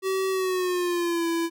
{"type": "tone with pitch glide", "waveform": "square", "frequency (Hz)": [381.6, 334.1], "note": ["G4", "E4"], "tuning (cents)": [-47, 23], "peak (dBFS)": -24, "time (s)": [0.02, 1.5], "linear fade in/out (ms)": 50, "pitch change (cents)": -230, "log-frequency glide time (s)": [0.3, 1.27], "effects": []}